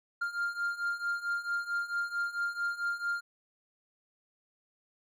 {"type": "beating tone pair", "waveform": "triangle", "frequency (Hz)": [1396.9, 1401.4], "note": ["F6", "F6"], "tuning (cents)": [0, 6], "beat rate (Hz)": 4.5, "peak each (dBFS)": [-34, -31], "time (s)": [0.21, 3.21], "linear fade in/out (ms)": 10, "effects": []}